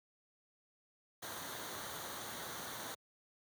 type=noise with comb filter; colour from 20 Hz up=pink; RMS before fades=-45 dBFS; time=1.22-2.95 s; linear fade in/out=10 ms; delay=0.39 ms; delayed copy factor=-0.6; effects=high-pass 100 Hz 12 dB/octave